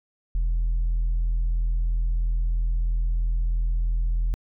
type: tone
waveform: sine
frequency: 41.53 Hz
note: E1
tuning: 14 cents sharp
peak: -18 dBFS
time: 0.35-4.34 s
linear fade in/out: 0 ms
effects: tanh soft clip ceiling -19 dBFS